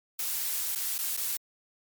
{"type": "noise with dropouts", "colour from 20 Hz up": "blue", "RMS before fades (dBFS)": -31, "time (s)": [0.19, 1.37], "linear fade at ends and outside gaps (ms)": 5, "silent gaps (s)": [[0.752, 0.756], [0.982, 0.987], [1.168, 1.172]], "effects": ["MP3 96 kbps"]}